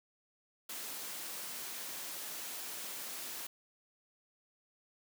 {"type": "high-pass noise", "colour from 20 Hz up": "white", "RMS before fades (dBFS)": -43, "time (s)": [0.69, 3.47], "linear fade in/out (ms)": 5, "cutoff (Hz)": 200, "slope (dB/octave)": 12, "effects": []}